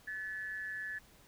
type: tone with amplitude modulation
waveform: sine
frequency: 1728 Hz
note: A6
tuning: 32 cents flat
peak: -35 dBFS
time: 0.07-0.99 s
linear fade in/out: 10 ms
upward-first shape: sine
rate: 193 Hz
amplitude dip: 65%
effects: pink hiss -62 dBFS RMS until 1.27 s